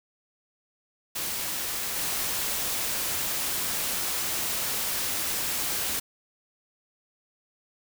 white noise with level steps, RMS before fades -31 / -29 dBFS, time 1.15-6 s, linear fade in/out 10 ms, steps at 1.96 s, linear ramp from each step 5 ms, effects none

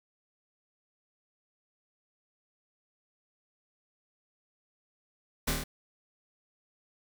pink noise with echo, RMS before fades -28 dBFS, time 5.47-5.51 s, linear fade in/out 10 ms, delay 26 ms, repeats 5, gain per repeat -2 dB, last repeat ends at 5.64 s, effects none

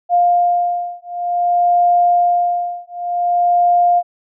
sine beating tone pair, 703 / 703.54 Hz, F5 / F5, +11 / +13 cents, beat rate 0.54 Hz, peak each -15 dBFS, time 0.09-4.03 s, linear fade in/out 50 ms, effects none

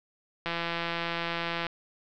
click train, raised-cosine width 0.3 ms, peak -15 dBFS, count 205, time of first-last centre 0.46-1.667 s, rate 169 Hz, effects low-pass 5000 Hz 12 dB/octave

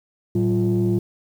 sine tone cluster, 113.1 / 189.3 / 347.8 Hz, A2 / F#3 / F4, +48 / +40 / -7 cents, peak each -20 dBFS, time 0.35-0.99 s, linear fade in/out 5 ms, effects tanh soft clip ceiling -12 dBFS + 8-bit

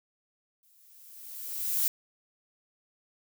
violet noise with exponential growth, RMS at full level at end -25 dBFS, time 0.63-1.88 s, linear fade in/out 1 ms, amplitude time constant 270 ms, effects none

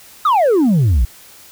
sine exponential sweep, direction down, 1313 to 52 Hz, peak -7 dBFS, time 0.25-1.05 s, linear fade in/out 5 ms, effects tanh soft clip ceiling -9 dBFS + white hiss -42 dBFS RMS until 1.51 s

